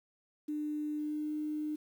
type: tone with pitch glide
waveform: sine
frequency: 300 to 303.3 Hz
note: D4 to D#4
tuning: +37 to -44 cents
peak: -33 dBFS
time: 0.48-1.76 s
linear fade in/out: 10 ms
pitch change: +19 cents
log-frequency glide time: 0.98-1.32 s
effects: 10-bit